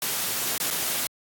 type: noise with dropouts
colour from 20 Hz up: white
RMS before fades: -27 dBFS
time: 0.02-1.07 s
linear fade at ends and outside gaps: 2 ms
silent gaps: 0.58-0.6 / 0.704-0.708 s
effects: high-pass 100 Hz 12 dB/octave + AAC 64 kbps